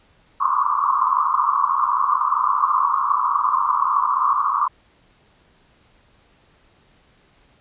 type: band-pass noise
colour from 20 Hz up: white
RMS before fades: -19 dBFS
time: 0.4-4.68 s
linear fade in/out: 10 ms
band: 1000 to 1200 Hz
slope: 96 dB/octave
effects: pink hiss -57 dBFS RMS until 7.6 s + resampled to 8000 Hz